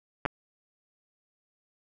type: clicks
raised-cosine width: 0.5 ms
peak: -13 dBFS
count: 2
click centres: 0.253 / 0.26 s
effects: none